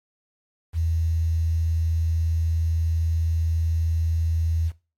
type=tone with quantisation; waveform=sine; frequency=81.8 Hz; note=E2; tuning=13 cents flat; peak=-20 dBFS; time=0.73-4.72 s; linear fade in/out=50 ms; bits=8; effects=noise-tail reverb RT60 0.3 s tail -18 dB re dry + MP3 64 kbps